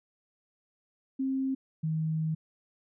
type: tone pair in turn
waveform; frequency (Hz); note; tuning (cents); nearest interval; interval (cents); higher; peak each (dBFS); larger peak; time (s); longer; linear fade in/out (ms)
sine; 266.2 / 158.28; C4 / D#3; +30 / +30; major sixth; 900; first; -27; neither; 1.19-1.55 / 1.83-2.35; second; 10
effects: none